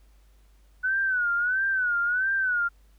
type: tone with vibrato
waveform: sine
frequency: 1487 Hz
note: F#6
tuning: 8 cents sharp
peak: -22 dBFS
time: 0.83-2.69 s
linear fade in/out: 20 ms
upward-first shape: sine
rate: 1.5 Hz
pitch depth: 110 cents each way
effects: added 50 Hz sine -54 dBFS peak until 2.98 s + pink hiss -67 dBFS RMS until 2.98 s